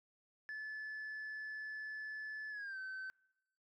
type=tone with pitch glide; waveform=sine; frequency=1732 to 1534.1 Hz; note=A6 to G6; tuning=-28 to -38 cents; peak=-40 dBFS; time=0.49-3.1 s; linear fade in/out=0 ms; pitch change=-210 cents; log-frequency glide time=2.5-2.78 s; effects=noise-tail reverb RT60 0.9 s tail -26 dB re dry + tanh soft clip ceiling -41 dBFS